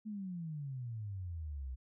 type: exponential sweep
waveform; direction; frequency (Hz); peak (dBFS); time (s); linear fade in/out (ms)
sine; down; 220 to 61.74; -39; 0.05-1.76; 20
effects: none